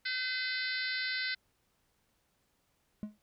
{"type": "harmonic tone", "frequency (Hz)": 510, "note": "C5", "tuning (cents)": -44, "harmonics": [3, 4, 5, 6, 7, 8, 9, 10], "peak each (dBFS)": [-37, -37, -47, -48, -44, -40, -42, -44], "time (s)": [0.05, 1.35], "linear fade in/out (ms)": 10}
{"type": "tone with exponential decay", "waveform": "triangle", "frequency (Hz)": 210.9, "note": "G#3", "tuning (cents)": 27, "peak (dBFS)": -30, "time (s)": [3.03, 3.18], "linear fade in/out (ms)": 0, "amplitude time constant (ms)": 31}
{"effects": ["pink hiss -75 dBFS RMS until 3.22 s"]}